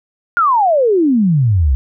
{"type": "exponential sweep", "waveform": "sine", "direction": "down", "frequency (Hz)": [1447, 61.74], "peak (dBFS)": -9, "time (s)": [0.37, 1.75], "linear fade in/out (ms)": 0, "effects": []}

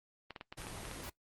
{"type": "clicks", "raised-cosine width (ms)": 0.3, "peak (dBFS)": -28, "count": 8, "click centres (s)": [0.307, 0.362, 0.411, 0.525, 0.618, 0.669, 0.853, 0.913]}
{"type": "noise", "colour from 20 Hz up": "pink", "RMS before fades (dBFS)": -45, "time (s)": [0.57, 1.1], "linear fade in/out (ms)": 10}
{"effects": ["noise-tail reverb RT60 0.1 s tail -20 dB re dry", "Opus 24 kbps"]}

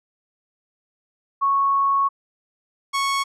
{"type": "tone pair in turn", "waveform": ["sine", "sawtooth"], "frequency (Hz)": [1105, 1105], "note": ["C#6", "C#6"], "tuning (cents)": [-6, -6], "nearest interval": "unison", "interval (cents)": 0, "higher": "neither", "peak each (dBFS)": -16, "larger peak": "neither", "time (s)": [[1.41, 2.09], [2.93, 3.24]], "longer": "first", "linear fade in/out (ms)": 20, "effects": ["low-pass 9000 Hz 12 dB/octave"]}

